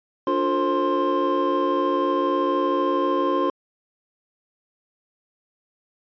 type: tone cluster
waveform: triangle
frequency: 290.6 / 354.6 / 455.1 / 531 / 1051 Hz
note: D4 / F4 / A#4 / C5 / C6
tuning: -18 / +26 / -42 / +25 / +7 cents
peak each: -24 / -23 / -28 / -24 / -22 dBFS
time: 0.27-3.5 s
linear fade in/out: 2 ms
effects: resampled to 11025 Hz